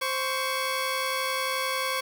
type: tone pair together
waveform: 15% pulse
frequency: 523.3 / 1117.8 Hz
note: C5 / C#6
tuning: 0 / +14 cents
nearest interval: octave + minor second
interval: 1314 cents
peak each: -23 dBFS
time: 0.01-2.01 s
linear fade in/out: 10 ms
effects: 8-bit